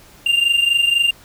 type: tone pair together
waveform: triangle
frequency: 2788 / 2812 Hz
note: F7 / F7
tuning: -4 / +11 cents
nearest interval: unison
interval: 15 cents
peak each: -13 / -17 dBFS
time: 0.26-1.11 s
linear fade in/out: 5 ms
effects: pink hiss -46 dBFS RMS until 1.24 s